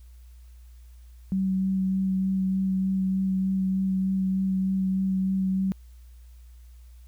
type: tone with vibrato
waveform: sine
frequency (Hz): 190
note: F#3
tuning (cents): +46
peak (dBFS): -22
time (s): 1.32-5.72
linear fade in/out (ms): 0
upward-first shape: sine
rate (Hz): 3.3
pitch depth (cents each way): 11
effects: added 60 Hz sine -45 dBFS peak until 7.07 s + white hiss -65 dBFS RMS until 7.07 s